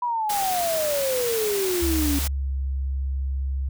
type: exponential sweep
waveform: sine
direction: down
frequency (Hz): 987.8 to 277.2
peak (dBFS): -22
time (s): 0.02-2.19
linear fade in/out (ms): 5
type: noise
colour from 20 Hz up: white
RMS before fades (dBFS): -29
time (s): 0.29-2.28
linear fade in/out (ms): 10
type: tone with pitch glide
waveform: sine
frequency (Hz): 70.2 to 67.3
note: C#2 to C2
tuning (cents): +22 to +49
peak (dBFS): -23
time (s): 1.82-3.69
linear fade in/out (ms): 5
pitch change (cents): -73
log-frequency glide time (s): 2.14-2.51
effects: none